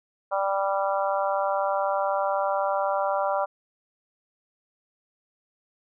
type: harmonic tone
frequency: 196 Hz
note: G3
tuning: in tune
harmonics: 3 / 4 / 5 / 6 / 7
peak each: -26 / -28 / -30 / -32 / -33 dBFS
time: 0.31-3.46 s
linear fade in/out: 20 ms
effects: none